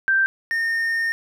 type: tone pair in turn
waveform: sine / triangle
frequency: 1568 / 1829.3 Hz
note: G6 / A#6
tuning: 0 / -33 cents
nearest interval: minor third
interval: 267 cents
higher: second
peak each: -15 / -18 dBFS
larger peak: first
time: 0.08-0.26 / 0.51-1.12 s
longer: second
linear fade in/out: 0 ms
effects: none

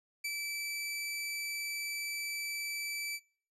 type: tone with ADSR envelope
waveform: sawtooth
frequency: 2317 Hz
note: D7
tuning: 24 cents flat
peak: -30 dBFS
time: 0.24-3.2 s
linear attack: 9 ms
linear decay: 48 ms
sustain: -2 dB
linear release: 52 ms
effects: noise-tail reverb RT60 0.5 s tail -25 dB re dry + resampled to 32000 Hz

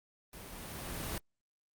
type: noise with level ramp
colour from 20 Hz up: pink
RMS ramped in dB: -49 to -37 dBFS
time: 0.33-1.18 s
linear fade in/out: 2 ms
effects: Opus 32 kbps

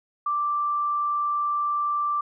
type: tone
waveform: sine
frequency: 1174.7 Hz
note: D6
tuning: in tune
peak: -22 dBFS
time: 0.26-2.21 s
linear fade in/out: 5 ms
effects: none

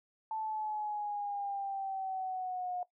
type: exponential sweep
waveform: sine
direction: down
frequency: 882 to 717 Hz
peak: -34 dBFS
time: 0.31-2.83 s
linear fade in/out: 2 ms
effects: noise-tail reverb RT60 0.1 s tail -17 dB re dry

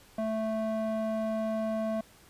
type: tone with band-pass filter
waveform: square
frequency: 220 Hz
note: A3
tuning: in tune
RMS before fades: -31 dBFS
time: 0.18-2.01 s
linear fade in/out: 5 ms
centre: 510 Hz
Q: 3.9
effects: pink hiss -57 dBFS RMS until 2.29 s + resampled to 32000 Hz

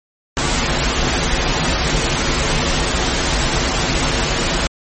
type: noise with comb filter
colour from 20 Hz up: pink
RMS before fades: -17 dBFS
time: 0.37-4.67 s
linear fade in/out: 0 ms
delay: 10 ms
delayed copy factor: -0.65
effects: MP3 32 kbps

